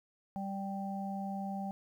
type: harmonic tone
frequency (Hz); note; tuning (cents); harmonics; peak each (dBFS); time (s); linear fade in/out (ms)
196; G3; 0; 1 / 3 / 4; -37 / -48 / -40; 0.36-1.71; 0
effects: 11-bit